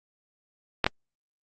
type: clicks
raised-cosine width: 0.3 ms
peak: -4 dBFS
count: 2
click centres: 0.843 / 0.865 s
effects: Opus 48 kbps